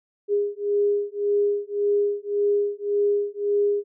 sine beating tone pair, 408 / 409.8 Hz, G#4 / G#4, -31 / -23 cents, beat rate 1.8 Hz, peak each -23 dBFS, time 0.28-3.84 s, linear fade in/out 50 ms, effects none

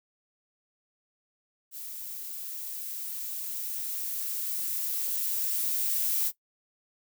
violet noise with level ramp, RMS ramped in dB -40 to -27 dBFS, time 1.71-6.32 s, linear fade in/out 50 ms, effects noise-tail reverb RT60 0.1 s tail -18 dB re dry

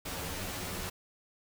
pink noise with comb filter, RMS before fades -38 dBFS, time 0.05-0.9 s, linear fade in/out 10 ms, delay 11 ms, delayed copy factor +0.75, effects none

